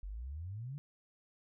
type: exponential sweep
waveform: sine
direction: up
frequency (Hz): 44.76 to 150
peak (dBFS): -40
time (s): 0.03-0.78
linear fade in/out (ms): 0
effects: none